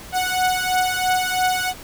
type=beating tone pair; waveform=sawtooth; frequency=736 / 739 Hz; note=F#5 / F#5; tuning=-9 / -2 cents; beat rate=3 Hz; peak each=-17 / -18 dBFS; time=0.12-1.74 s; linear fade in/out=50 ms; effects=pink hiss -39 dBFS RMS until 1.83 s